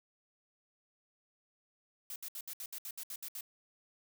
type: noise bursts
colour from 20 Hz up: blue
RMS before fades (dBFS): -43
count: 11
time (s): 2.1-3.409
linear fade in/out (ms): 2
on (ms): 59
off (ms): 66
effects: none